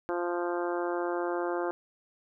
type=harmonic tone; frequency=174.61 Hz; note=F3; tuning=in tune; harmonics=2 / 3 / 4 / 5 / 6 / 7 / 8 / 9; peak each=-31 / -35 / -37 / -39 / -41 / -42 / -43 / -44 dBFS; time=0.09-1.71 s; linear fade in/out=0 ms; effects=none